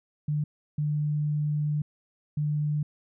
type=tone bursts at uneven times; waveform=sine; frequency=149.2 Hz; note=D3; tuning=28 cents sharp; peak=-24 dBFS; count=3; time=0.28-0.44 / 0.78-1.82 / 2.37-2.83 s; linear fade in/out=5 ms; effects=none